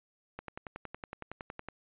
click train, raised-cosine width 0.5 ms, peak -25 dBFS, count 15, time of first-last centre 0.39-1.686 s, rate 10.8 Hz, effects resampled to 8000 Hz

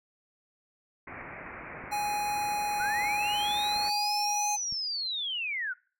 white low-pass noise, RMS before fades -43 dBFS, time 1.07-3.9 s, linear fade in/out 5 ms, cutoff 2400 Hz, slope 96 dB/octave
click train, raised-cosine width 5 ms, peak -35 dBFS, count 4, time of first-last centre 1.84-4.725 s, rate 1.04 Hz
square tone, 830 Hz, G#5, 1 cent flat, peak -29 dBFS, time 1.91-4.57 s, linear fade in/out 20 ms
sine linear two-way sweep, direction up then down, 1396.9 to 6290 to 1396.9 Hz, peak -30 dBFS, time 2.79-5.74 s, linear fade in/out 20 ms, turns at 4.52 s
effects noise-tail reverb RT60 0.4 s tail -24 dB re dry

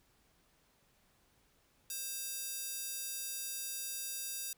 square tone with high-pass filter, 530 Hz, C5, 22 cents sharp, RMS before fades -41 dBFS, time 1.9-4.53 s, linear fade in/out 2 ms, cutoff 6800 Hz, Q 0.79, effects pink hiss -71 dBFS RMS until 4.57 s

